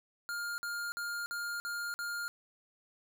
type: tone bursts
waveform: square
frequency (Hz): 1409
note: F6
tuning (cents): +15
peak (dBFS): -36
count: 6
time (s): 0.29-2.28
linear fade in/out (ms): 0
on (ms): 290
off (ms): 50
effects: none